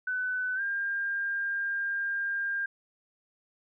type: tone with pitch glide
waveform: sine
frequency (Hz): 1504 to 1602.7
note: F#6 to G6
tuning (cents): +28 to +38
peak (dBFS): -28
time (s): 0.07-2.66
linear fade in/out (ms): 5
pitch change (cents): +110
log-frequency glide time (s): 0.55-0.61
effects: none